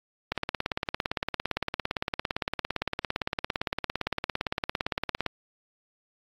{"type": "click train", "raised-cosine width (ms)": 0.3, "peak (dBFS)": -11, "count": 88, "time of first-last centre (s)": [0.32, 5.263], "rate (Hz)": 17.6, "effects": ["AAC 32 kbps"]}